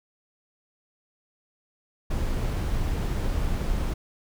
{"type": "noise", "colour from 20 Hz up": "brown", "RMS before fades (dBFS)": -26, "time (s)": [2.1, 3.94], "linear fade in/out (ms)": 10, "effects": []}